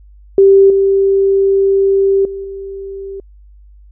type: tone with level steps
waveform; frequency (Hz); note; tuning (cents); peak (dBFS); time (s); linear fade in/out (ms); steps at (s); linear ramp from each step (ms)
sine; 391.3; G4; -3; -3 / -8 / -21 / -23; 0.38-3.2; 2; 0.7 / 2.25 / 2.44; 2
effects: added 50 Hz sine -38 dBFS peak until 3.91 s